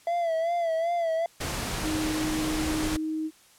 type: tone with vibrato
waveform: triangle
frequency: 670 Hz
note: E5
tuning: 28 cents sharp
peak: -22 dBFS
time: 0.07-1.26 s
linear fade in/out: 2 ms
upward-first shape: sine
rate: 2.6 Hz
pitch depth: 66 cents each way
type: noise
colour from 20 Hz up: pink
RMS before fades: -31 dBFS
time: 1.4-2.97 s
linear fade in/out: 10 ms
type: tone with pitch glide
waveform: sine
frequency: 311.1 to 314 Hz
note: D#4 to D#4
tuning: 0 to +16 cents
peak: -27 dBFS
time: 1.82-3.31 s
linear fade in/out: 50 ms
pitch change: +16 cents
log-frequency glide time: 2.95-3.03 s
effects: white hiss -57 dBFS RMS until 3.58 s + low-pass 11000 Hz 12 dB/octave

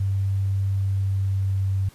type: tone with pitch glide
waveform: sine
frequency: 97.5 to 96.55 Hz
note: G2 to G2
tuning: -9 to -26 cents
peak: -20 dBFS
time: 0-1.89 s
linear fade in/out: 5 ms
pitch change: -17 cents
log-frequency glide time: 0.72-1.71 s
effects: pink hiss -52 dBFS RMS until 1.94 s + resampled to 32000 Hz

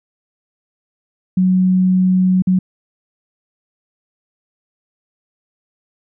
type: tone with dropouts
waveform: sine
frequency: 185 Hz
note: F#3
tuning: in tune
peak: -10 dBFS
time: 1.37-2.59 s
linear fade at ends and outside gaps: 5 ms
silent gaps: 2.422-2.471 s
effects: none

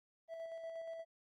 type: tone with tremolo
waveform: triangle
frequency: 658 Hz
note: E5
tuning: 3 cents flat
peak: -40 dBFS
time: 0.28-1.05 s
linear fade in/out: 50 ms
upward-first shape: square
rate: 8.4 Hz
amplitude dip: 30%
effects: Opus 32 kbps

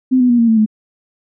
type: tone with pitch steps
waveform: sine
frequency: 257.8 / 248.7 / 240 / 231.5 / 223.4 / 215.5 Hz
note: C4 / B3 / B3 / A#3 / A3 / A3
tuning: -26 / +12 / -49 / -12 / +27 / -36 cents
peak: -8 dBFS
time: 0.11-0.662 s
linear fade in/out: 20 ms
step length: 92 ms
effects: none

